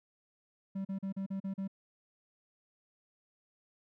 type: tone bursts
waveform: triangle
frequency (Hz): 193.8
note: G3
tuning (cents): -20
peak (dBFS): -32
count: 7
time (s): 0.75-1.678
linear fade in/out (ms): 10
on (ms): 100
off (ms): 38
effects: none

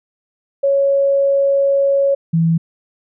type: tone pair in turn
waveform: sine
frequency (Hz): 554.4 / 164.82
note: C#5 / E3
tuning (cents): 0 / 0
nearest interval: octave + major sixth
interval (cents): 2100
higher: first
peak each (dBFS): -11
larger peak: neither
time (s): 0.63-2.15 / 2.33-2.58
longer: first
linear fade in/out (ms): 10
effects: none

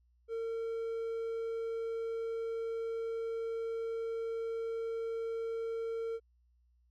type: tone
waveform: triangle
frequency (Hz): 455.3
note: A#4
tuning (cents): -41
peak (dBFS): -32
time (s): 0.28-6.2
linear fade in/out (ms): 50
effects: added 60 Hz sine -66 dBFS peak until 6.9 s + MP3 96 kbps

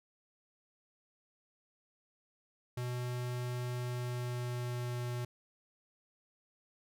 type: tone with pitch glide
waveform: square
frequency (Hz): 123.47 to 122.12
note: B2 to B2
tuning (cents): 0 to -19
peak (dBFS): -36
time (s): 2.77-5.25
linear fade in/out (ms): 5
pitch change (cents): -19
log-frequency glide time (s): 3.74-5.03
effects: none

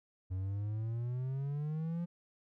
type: exponential sweep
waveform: triangle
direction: up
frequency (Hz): 91.4 to 174.61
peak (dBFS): -32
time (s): 0.3-2.06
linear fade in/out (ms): 20
effects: none

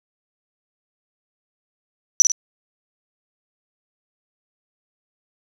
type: tone with echo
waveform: sine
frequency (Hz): 5920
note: F#8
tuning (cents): 0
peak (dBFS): -5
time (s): 2.2-2.22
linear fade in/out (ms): 0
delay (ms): 49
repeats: 2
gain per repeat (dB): -7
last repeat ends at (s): 2.318
effects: none

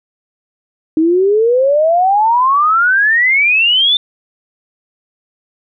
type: exponential sweep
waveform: sine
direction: up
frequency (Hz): 309.9 to 3596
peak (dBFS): -8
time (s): 0.97-3.97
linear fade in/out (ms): 2
effects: none

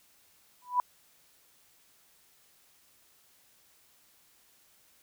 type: tone with exponential growth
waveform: sine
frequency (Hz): 989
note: B5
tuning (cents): +2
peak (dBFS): -19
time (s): 0.62-0.8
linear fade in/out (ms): 1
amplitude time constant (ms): 37
effects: white hiss -64 dBFS RMS until 5.02 s

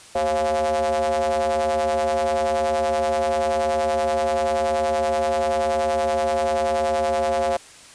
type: ring-modulated tone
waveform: square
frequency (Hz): 77.78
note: D#2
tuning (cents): 0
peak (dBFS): -17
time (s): 0.15-7.57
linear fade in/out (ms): 5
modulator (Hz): 617
effects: white hiss -45 dBFS RMS until 7.94 s + resampled to 22050 Hz

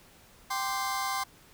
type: chord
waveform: sawtooth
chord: G suspended fourth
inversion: none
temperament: just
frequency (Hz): 784 / 1045.3 / 1176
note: G5 / C6 / D6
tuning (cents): 0 / -2 / +2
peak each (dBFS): -30 / -28 / -33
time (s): 0.5-1.24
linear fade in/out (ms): 10
effects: pink hiss -57 dBFS RMS until 1.53 s

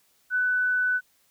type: tone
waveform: sine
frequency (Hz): 1496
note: F#6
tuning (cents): +19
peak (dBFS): -21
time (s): 0.3-1.01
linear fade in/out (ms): 50
effects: white hiss -65 dBFS RMS until 1.3 s

